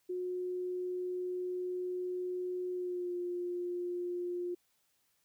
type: tone with pitch glide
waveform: sine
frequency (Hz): 362.6 to 353.7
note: F#4 to F4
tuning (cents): -35 to +22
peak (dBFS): -34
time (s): 0.09-4.55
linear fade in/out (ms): 10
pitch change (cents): -43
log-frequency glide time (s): 2.72-3.14
effects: white hiss -75 dBFS RMS until 5.24 s